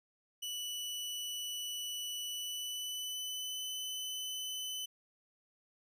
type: tone with pitch glide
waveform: sawtooth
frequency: 2962 to 3019 Hz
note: F#7 to F#7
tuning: +1 to +34 cents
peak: -35 dBFS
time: 0.42-4.86 s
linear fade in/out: 10 ms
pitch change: +33 cents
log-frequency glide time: 2.26-3.65 s
effects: none